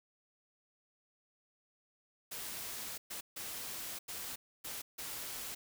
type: noise bursts at uneven times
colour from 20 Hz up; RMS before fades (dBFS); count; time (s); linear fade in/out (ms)
white; -43; 6; 2.31-2.98 / 3.1-3.21 / 3.36-3.99 / 4.08-4.36 / 4.64-4.82 / 4.98-5.55; 10
effects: none